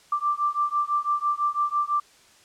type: beating tone pair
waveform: sine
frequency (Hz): 1174.7 / 1180.7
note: D6 / D6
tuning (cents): 0 / +9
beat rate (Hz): 6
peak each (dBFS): -25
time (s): 0.12-2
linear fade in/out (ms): 5
effects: white hiss -55 dBFS RMS until 2.44 s + low-pass 8000 Hz 12 dB/octave